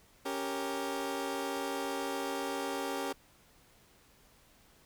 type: chord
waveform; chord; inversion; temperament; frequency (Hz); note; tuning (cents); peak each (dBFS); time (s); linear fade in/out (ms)
20% pulse; G diminished; second; equal; 277.2 / 392 / 466.2; Db4 / G4 / Bb4; 0 / 0 / 0; -33 / -33 / -35; 0.25-3.13; 10
effects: pink hiss -63 dBFS RMS until 4.85 s